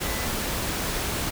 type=tone in noise; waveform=sine; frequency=1993 Hz; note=B6; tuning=15 cents sharp; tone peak=-38 dBFS; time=0.04-0.26 s; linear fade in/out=20 ms; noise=pink; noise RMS=-28 dBFS; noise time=0-1.31 s; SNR=-13 dB; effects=none